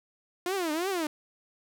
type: tone with vibrato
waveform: sawtooth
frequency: 345.4 Hz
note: F4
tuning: 19 cents flat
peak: -24 dBFS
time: 0.46-1.07 s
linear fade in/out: 2 ms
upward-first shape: triangle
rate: 2.9 Hz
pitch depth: 270 cents each way
effects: none